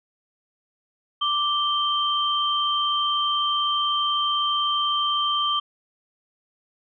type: tone pair together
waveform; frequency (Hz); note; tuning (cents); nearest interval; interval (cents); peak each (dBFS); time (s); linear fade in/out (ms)
sine; 1174.7 / 3136; D6 / G7; 0 / 0; octave + perfect fourth; 1700; -23; 1.21-5.6; 10
effects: none